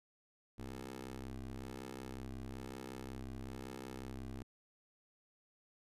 15% pulse ring-modulated tone, 65.41 Hz, C2, in tune, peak -35 dBFS, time 0.58-4.43 s, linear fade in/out 10 ms, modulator 163 Hz, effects resampled to 32000 Hz

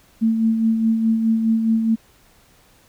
sine tone with tremolo, 224.2 Hz, A3, 33 cents sharp, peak -13 dBFS, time 0.21-1.96 s, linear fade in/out 20 ms, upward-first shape sine, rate 4.8 Hz, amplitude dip 45%, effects pink hiss -54 dBFS RMS until 2.88 s

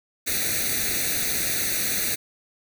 white noise with comb filter, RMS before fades -25 dBFS, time 0.26-2.16 s, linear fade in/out 20 ms, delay 0.48 ms, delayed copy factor +0.95, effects none

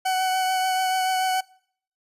40% pulse tone with vibrato, 749 Hz, F#5, 21 cents sharp, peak -20 dBFS, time 0.05-1.41 s, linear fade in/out 10 ms, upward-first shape triangle, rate 6.9 Hz, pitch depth 16 cents each way, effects noise-tail reverb RT60 0.6 s tail -24 dB re dry + resampled to 32000 Hz

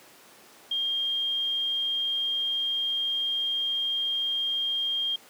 sine tone, 3213 Hz, G7, 42 cents sharp, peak -25 dBFS, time 0.71-5.16 s, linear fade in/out 5 ms, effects pink hiss -52 dBFS RMS until 5.29 s + high-pass 300 Hz 12 dB/octave

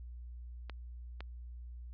clicks, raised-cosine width 0.3 ms, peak -28 dBFS, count 2, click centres 0.697 / 1.206 s, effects added 60 Hz sine -44 dBFS peak until 1.93 s + resampled to 11025 Hz

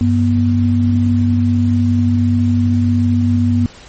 sine tone pair together, 97 / 241.5 Hz, G2 / B3, -18 / -39 cents, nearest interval octave + major third, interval 1579 cents, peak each -13 dBFS, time 0.01-3.66 s, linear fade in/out 0 ms, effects pink hiss -39 dBFS RMS until 3.88 s + MP3 32 kbps

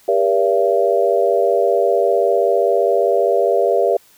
sine tone cluster, 398.1 / 477.7 / 573 / 678 Hz, G4 / A#4 / D5 / E5, +27 / +42 / -43 / +49 cents, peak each -18 dBFS, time 0.08-3.97 s, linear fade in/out 5 ms, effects white hiss -51 dBFS RMS until 4.17 s

